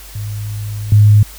sine tone with level steps, 104.9 Hz, G#2, 18 cents sharp, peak -20 / -4 dBFS, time 0.15-1.23 s, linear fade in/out 5 ms, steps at 0.92 s, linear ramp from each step 2 ms, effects added 50 Hz sine -35 dBFS peak until 1.38 s + white hiss -37 dBFS RMS until 1.38 s

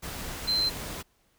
sine tone in noise, 4103 Hz, C8, 35 cents flat, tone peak -23 dBFS, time 0.47-0.7 s, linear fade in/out 20 ms, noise pink, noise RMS -37 dBFS, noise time 0.02-1.03 s, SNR +11 dB, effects pink hiss -68 dBFS RMS until 1.38 s

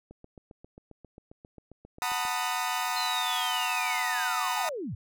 click train, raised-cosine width 2 ms, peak -34 dBFS, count 17, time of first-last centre 0.11-2.252 s, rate 7.47 Hz
sawtooth chord, B dominant seventh, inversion second, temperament equal with one note detuned, 740 / 900.6 / 987.8 / 1244.5 Hz, F#5 / A5 / B5 / D#6, 0 / +40 / 0 / 0 cents, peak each -30 dBFS, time 2.02-4.69 s, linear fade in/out 0 ms
sine linear sweep, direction down, 4186 to 76.2 Hz, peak -32 dBFS, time 2.96-4.95 s, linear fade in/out 5 ms
effects none

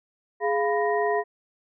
sine tone cluster, 416.9 / 695 / 992 / 1868 Hz, G#4 / F5 / B5 / A#6, +7 / -9 / +7 / +3 cents, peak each -24 / -26 / -29 / -31 dBFS, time 0.4-1.24 s, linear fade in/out 50 ms, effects none

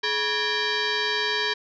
sine tone with frequency modulation, 1121 Hz, C#6, 19 cents sharp, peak -22 dBFS, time 0.03-1.54 s, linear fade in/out 10 ms, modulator 697 Hz, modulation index 5.2, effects none

